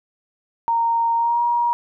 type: tone with pitch glide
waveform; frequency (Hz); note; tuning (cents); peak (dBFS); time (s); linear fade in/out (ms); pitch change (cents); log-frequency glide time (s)
sine; 926 to 950.9; A#5 to A#5; -12 to +34; -16; 0.68-1.73; 0; +46; 1.16-1.42
effects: none